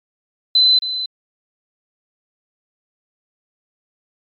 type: tone with echo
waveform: sine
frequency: 4036 Hz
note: B7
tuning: 37 cents sharp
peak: -9 dBFS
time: 0.55-0.79 s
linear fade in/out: 5 ms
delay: 270 ms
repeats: 1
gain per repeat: -11 dB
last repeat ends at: 1.06 s
effects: MP3 48 kbps

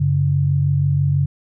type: tone pair together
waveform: sine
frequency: 95.3 / 141.48 Hz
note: G2 / C#3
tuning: -48 / +36 cents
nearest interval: perfect fifth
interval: 684 cents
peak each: -20 / -15 dBFS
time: 0-1.26 s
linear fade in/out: 10 ms
effects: none

